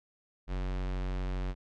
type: tone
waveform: square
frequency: 46.25 Hz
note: F#1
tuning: in tune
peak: -32 dBFS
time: 0.47-1.55 s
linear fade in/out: 50 ms
effects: low-pass 4000 Hz 12 dB/octave